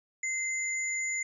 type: tone pair together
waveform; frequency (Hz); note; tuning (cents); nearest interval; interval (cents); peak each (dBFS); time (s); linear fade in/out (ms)
sine; 2072 / 6974; C7 / A8; -17 / -16; octave + major sixth; 2101; -31 / -34; 0.23-1.23; 5
effects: none